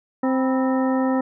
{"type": "harmonic tone with a mistuned harmonic", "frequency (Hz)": 261.6, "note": "C4", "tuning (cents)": 0, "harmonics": [1, 2, 3, 4, 5, 7], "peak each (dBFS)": [-19, -25, -29, -31, -33, -36], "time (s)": [0.23, 1.21], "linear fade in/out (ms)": 5, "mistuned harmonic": 4, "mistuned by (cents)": -110, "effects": []}